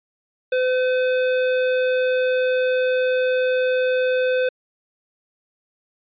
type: tone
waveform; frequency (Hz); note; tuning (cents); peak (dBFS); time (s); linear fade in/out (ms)
square; 509; C5; -48; -18; 0.52-4.49; 5
effects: resampled to 8000 Hz